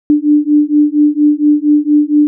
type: beating tone pair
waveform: sine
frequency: 294.7 / 299 Hz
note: D4 / D4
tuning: +6 / +31 cents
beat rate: 4.3 Hz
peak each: -10 dBFS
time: 0.1-2.27 s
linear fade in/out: 0 ms
effects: none